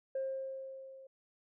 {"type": "tone with level ramp", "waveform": "sine", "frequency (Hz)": 533, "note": "C5", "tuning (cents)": 32, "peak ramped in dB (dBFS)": [-31, -51], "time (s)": [0.15, 1.07], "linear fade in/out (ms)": 5, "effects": ["tanh soft clip ceiling -30 dBFS"]}